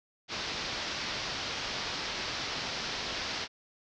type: low-pass noise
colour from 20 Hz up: white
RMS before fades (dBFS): -36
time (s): 0.28-3.48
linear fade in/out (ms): 50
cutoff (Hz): 5500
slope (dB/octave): 48
effects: none